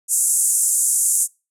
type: band-pass noise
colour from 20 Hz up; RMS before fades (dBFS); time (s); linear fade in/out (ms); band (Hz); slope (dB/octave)
pink; -18; 0.08-1.28; 50; 7200 to 11000; 48
effects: noise-tail reverb RT60 0.3 s tail -26 dB re dry